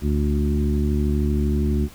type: harmonic tone with a mistuned harmonic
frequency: 72.7 Hz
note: D2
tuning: 17 cents flat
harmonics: 1 / 2 / 3 / 4 / 5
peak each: -20 / -27 / -24 / -30 / -29 dBFS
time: 0.01-1.89 s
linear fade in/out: 50 ms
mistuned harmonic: 1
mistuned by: -22 cents
effects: pink hiss -46 dBFS RMS until 1.94 s